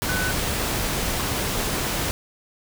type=tone in noise; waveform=sine; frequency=1500 Hz; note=F#6; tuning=23 cents sharp; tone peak=-26 dBFS; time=0.09-0.31 s; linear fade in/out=0 ms; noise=pink; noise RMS=-25 dBFS; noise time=0.02-2.11 s; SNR=-4 dB; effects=none